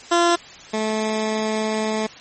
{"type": "tone pair in turn", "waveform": "15% pulse", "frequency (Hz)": [343.6, 217.3], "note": ["F4", "A3"], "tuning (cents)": [-28, -21], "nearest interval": "minor sixth", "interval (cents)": 793, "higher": "first", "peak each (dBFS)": [-8, -14], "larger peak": "first", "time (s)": [[0.11, 0.36], [0.73, 2.07]], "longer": "second", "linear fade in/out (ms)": 10, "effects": ["white hiss -41 dBFS RMS until 2.2 s", "MP3 32 kbps"]}